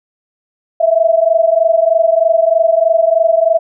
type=tone pair together; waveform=sine; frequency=647 / 670.2 Hz; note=E5 / E5; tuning=-32 / +29 cents; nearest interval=minor second; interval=61 cents; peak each=-11 dBFS; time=0.8-3.59 s; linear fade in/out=10 ms; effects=none